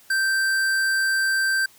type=tone with tanh clipping; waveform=sine; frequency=1564 Hz; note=G6; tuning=4 cents flat; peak=-21 dBFS; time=0.1-1.66 s; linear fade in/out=5 ms; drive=18 dB; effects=white hiss -53 dBFS RMS until 1.78 s